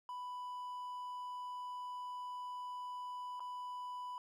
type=tone with dropouts; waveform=triangle; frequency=992 Hz; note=B5; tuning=7 cents sharp; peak=-40 dBFS; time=0.09-4.18 s; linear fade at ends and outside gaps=1 ms; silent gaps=3.396-3.404 s; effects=13-bit